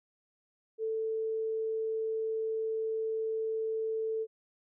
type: tone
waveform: sine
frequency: 442.8 Hz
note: A4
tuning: 11 cents sharp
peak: -30 dBFS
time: 0.78-4.27 s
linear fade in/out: 50 ms
effects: none